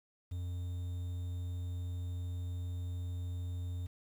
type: tone with quantisation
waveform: triangle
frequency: 88.7 Hz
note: F2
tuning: 27 cents sharp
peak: -34 dBFS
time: 0.31-3.87 s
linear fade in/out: 10 ms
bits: 10
effects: none